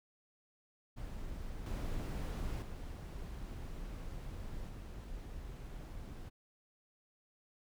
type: noise with level steps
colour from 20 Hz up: brown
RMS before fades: -44 / -38 / -44 / -46 dBFS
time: 0.96-6.3 s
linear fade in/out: 20 ms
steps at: 1.66 / 2.62 / 4.69 s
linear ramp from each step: 2 ms
effects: none